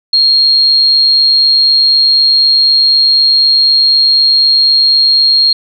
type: tone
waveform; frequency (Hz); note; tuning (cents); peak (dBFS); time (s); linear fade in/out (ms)
sine; 4248; C8; +25; -5; 0.13-5.53; 5
effects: none